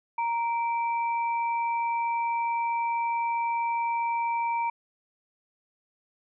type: tone pair together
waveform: sine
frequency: 932.3 / 2331 Hz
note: A#5 / D7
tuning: 0 / -14 cents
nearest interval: octave + major third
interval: 1586 cents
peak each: -25 / -36 dBFS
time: 0.18-4.7 s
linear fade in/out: 5 ms
effects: none